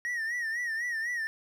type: tone with vibrato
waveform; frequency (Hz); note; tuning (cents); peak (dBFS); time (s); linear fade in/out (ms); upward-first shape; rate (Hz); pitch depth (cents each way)
triangle; 1864.7; A#6; 0; -28; 0.05-1.27; 0; sine; 4; 92
effects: none